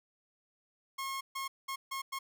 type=tone bursts at uneven times; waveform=sawtooth; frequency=1081 Hz; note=C#6; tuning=44 cents flat; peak=-32 dBFS; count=5; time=0.98-1.21 / 1.35-1.48 / 1.68-1.76 / 1.91-2.02 / 2.12-2.19 s; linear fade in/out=10 ms; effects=none